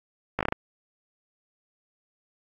slowing click train, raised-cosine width 0.5 ms, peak -10 dBFS, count 6, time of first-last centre 0.39-0.524 s, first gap 17 ms, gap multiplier 1.23, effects AAC 64 kbps

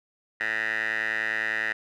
10% pulse tone with band-pass filter, 109.9 Hz, A2, 2 cents flat, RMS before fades -28 dBFS, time 0.4-1.73 s, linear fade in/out 10 ms, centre 1900 Hz, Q 9.3, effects none

